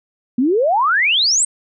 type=exponential sweep; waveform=sine; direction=up; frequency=233.1 to 8550 Hz; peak=-12 dBFS; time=0.38-1.45 s; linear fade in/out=5 ms; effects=none